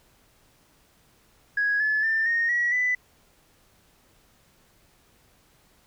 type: tone with pitch steps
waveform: sine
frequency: 1661.2 / 1722.8 / 1786.6 / 1852.8 / 1921.5 / 1992.7 Hz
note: G#6 / A6 / A6 / A#6 / B6 / B6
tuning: 0 / -37 / +26 / -11 / -48 / +15 cents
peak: -20 dBFS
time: 1.57-2.95 s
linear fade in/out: 5 ms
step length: 230 ms
effects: tanh soft clip ceiling -16 dBFS + pink hiss -61 dBFS RMS until 5.86 s